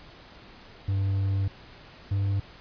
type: tone pair in turn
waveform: triangle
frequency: 97.7 / 99.01 Hz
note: G2 / G2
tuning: -5 / +18 cents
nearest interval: unison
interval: 23 cents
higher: second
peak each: -21 dBFS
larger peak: neither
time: 0.88-1.48 / 2.11-2.4 s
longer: first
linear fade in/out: 5 ms
effects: pink hiss -49 dBFS RMS until 2.6 s + resampled to 11025 Hz